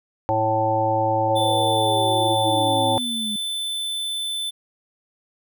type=harmonic tone; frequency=110 Hz; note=A2; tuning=in tune; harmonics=1 / 3 / 5 / 7 / 8; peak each=-27 / -28 / -23 / -23 / -23 dBFS; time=0.29-2.98 s; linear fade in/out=0 ms
type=exponential sweep; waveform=sine; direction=down; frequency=566 to 207.7 Hz; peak=-28 dBFS; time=1.28-3.36 s; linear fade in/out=2 ms
type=tone; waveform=square; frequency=3522 Hz; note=A7; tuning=1 cent sharp; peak=-25 dBFS; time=1.35-4.51 s; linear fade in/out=20 ms
effects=none